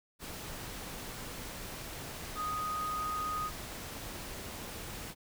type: tone in noise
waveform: sine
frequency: 1244.5 Hz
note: D#6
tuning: in tune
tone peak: -33 dBFS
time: 2.35-3.51 s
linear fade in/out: 50 ms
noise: pink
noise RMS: -43 dBFS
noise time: 0.19-5.15 s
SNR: +7 dB
effects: none